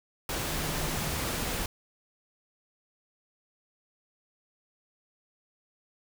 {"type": "tone in noise", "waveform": "sine", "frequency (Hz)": 155.56, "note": "D#3", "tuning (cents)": 0, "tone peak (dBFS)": -39, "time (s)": [0.42, 1.11], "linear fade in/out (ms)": 2, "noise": "pink", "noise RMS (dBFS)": -32, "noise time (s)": [0.29, 1.66], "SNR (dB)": -10, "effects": []}